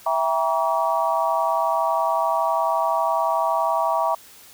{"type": "chord", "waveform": "sine", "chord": "E diminished seventh", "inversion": "none", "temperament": "just", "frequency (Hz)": [659.3, 791.1, 949.3, 1139.2], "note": ["E5", "G5", "Bb5", "Db6"], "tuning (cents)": [0, 16, 31, 47], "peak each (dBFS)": [-23, -26, -23, -25], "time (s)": [0.06, 4.15], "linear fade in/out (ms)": 5, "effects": ["white hiss -47 dBFS RMS until 4.53 s"]}